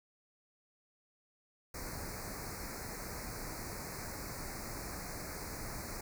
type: band-stop noise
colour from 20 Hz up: pink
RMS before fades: -43 dBFS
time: 1.74-6.01 s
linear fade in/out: 5 ms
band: 2400 to 4200 Hz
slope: 96 dB/octave
effects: none